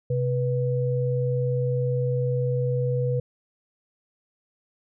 sine tone pair together, 129.84 / 490.2 Hz, C3 / B4, -13 / -13 cents, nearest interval octave + major seventh, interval 2300 cents, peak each -23 / -26 dBFS, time 0.1-3.2 s, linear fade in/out 5 ms, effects none

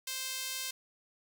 sawtooth tone with high-pass filter, 523.3 Hz, C5, in tune, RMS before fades -38 dBFS, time 0.07-0.71 s, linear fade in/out 5 ms, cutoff 3400 Hz, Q 0.72, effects none

